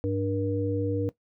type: tone cluster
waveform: sine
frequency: 101.2 / 295 / 476 Hz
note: G#2 / D4 / A#4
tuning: -44 / +8 / +36 cents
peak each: -29 dBFS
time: 0.04-1.09 s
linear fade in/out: 0 ms
effects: noise-tail reverb RT60 0.1 s tail -17 dB re dry